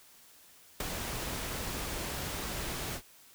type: noise with ADSR envelope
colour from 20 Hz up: pink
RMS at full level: -31 dBFS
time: 0.8-3.02 s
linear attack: 4 ms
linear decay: 11 ms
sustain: -6 dB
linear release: 79 ms
effects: white hiss -58 dBFS RMS until 3.34 s